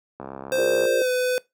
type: click train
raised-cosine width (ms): 1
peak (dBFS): -20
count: 45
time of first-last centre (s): 0.2-0.854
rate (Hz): 67.3
type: tone with pitch glide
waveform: square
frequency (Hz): 523 to 502.6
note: C5 to B4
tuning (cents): -1 to +30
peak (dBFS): -21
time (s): 0.52-1.38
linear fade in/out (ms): 0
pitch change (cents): -69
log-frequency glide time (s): 0.97-1.09
type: chord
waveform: sine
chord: Bb dominant seventh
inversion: second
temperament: equal with one note detuned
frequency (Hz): 356.6 / 415.3 / 466.2 / 587.3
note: F4 / Ab4 / Bb4 / D5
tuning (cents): +36 / 0 / 0 / 0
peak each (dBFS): -28 / -29 / -25 / -28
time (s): 0.58-1.02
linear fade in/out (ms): 2
effects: noise-tail reverb RT60 0.2 s tail -22 dB re dry + high-pass 150 Hz 12 dB/octave